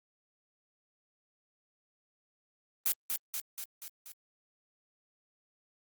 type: noise with echo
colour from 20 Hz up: blue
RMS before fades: -28 dBFS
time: 2.86-2.92 s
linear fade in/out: 0 ms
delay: 240 ms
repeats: 5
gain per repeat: -4 dB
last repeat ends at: 4.12 s
effects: Opus 32 kbps